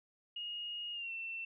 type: tone with pitch glide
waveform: sine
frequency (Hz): 2866 to 2690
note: F7 to E7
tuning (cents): +44 to +34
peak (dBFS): -39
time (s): 0.36-1.45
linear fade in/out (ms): 5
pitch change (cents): -110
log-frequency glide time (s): 0.93-1.12
effects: none